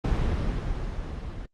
brown noise with level ramp, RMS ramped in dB -23 to -36 dBFS, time 0.04-1.46 s, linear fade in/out 5 ms, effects low-pass 5000 Hz 12 dB/octave + Opus 24 kbps

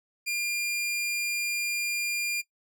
sawtooth tone, 2400 Hz, D7, 37 cents sharp, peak -24 dBFS, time 0.26-2.42 s, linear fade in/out 20 ms, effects noise-tail reverb RT60 0.1 s tail -17 dB re dry

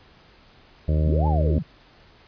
harmonic tone, 77.2 Hz, D#2, 13 cents flat, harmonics 1 / 2 / 3 / 4 / 5 / 6 / 7 / 8, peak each -19 / -24 / -36 / -34 / -37 / -38 / -35 / -37 dBFS, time 0.88-1.59 s, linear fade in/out 5 ms
sine linear two-way sweep, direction up then down, 83 to 893 to 121.4 Hz, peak -26 dBFS, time 1.05-1.63 s, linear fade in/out 10 ms, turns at 1.27 s
effects pink hiss -53 dBFS RMS until 2.27 s + resampled to 11025 Hz

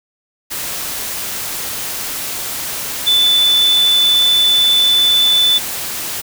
sine tone in noise, 3502 Hz, A7, 9 cents flat, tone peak -9 dBFS, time 3.06-5.59 s, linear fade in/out 20 ms, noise white, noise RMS -23 dBFS, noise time 0.5-6.22 s, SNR +11 dB, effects none

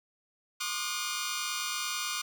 10% pulse tone cluster, 1061 / 1175 / 1224 / 1442 Hz, C6 / D6 / D#6 / F#6, +24 / +1 / -29 / -45 cents, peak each -31 / -31 / -28 / -28 dBFS, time 0.6-2.22 s, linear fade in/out 10 ms, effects none

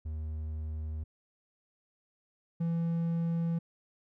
triangle tone pair in turn, 77.78 / 167.3 Hz, D#2 / E3, 0 / +26 cents, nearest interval octave + minor second, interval 1326 cents, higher second, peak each -32 / -26 dBFS, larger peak second, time 0.05-1.04 / 2.6-3.59 s, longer neither, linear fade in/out 10 ms, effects none

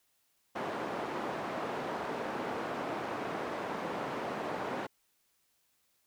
white band-pass noise, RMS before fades -37 dBFS, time 0.55-4.87 s, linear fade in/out 10 ms, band 200 to 920 Hz, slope 12 dB/octave, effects white hiss -74 dBFS RMS until 6.06 s

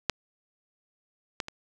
clicks, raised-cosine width 0.2 ms, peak -6 / -12 / -20 dBFS, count 3, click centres 0.097 / 1.402 / 1.484 s, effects none

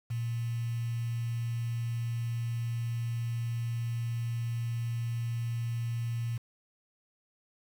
sine tone with quantisation, 117.1 Hz, A#2, 8 cents sharp, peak -30 dBFS, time 0.1-6.38 s, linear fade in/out 10 ms, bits 8, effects none

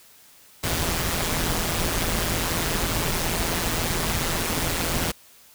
pink noise with amplitude modulation, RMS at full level -22 dBFS, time 0.63-5.12 s, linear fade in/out 10 ms, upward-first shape sine, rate 167 Hz, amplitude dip 65%, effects white hiss -52 dBFS RMS until 5.54 s

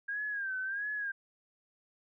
sine tone with vibrato, 1607 Hz, G6, 43 cents sharp, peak -33 dBFS, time 0.08-1.12 s, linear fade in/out 10 ms, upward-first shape sine, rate 1.5 Hz, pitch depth 100 cents each way, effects none

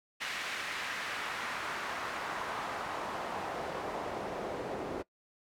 pink noise with band-pass filter sweep, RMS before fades -38 dBFS, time 0.2-5.03 s, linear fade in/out 20 ms, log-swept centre 2300 to 450 Hz, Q 1.2, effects noise-tail reverb RT60 0.1 s tail -20 dB re dry

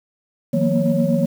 sine tone cluster, 160.4 / 181.6 / 230.2 / 238.5 / 553 Hz, E3 / F#3 / A#3 / A#3 / C#5, -47 / -32 / -22 / +40 / -4 cents, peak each -21 dBFS, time 0.53-1.26 s, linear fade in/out 10 ms, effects tanh soft clip ceiling -5 dBFS + 7-bit

